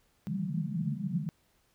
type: band-pass noise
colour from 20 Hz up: white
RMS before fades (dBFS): -33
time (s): 0.27-1.29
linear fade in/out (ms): 0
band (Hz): 140 to 210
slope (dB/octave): 96
effects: pink hiss -70 dBFS RMS until 1.74 s